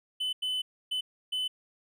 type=tone bursts at uneven times; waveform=triangle; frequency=3019 Hz; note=F#7; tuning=34 cents sharp; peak=-27 dBFS; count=4; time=0.2-0.33 / 0.42-0.62 / 0.91-1.01 / 1.32-1.48 s; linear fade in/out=10 ms; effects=none